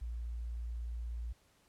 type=tone; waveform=sine; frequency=58.27 Hz; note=A#1; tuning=in tune; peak=-37 dBFS; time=0.01-1.33 s; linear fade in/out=10 ms; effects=pink hiss -69 dBFS RMS until 1.68 s + low-pass 12000 Hz 12 dB/octave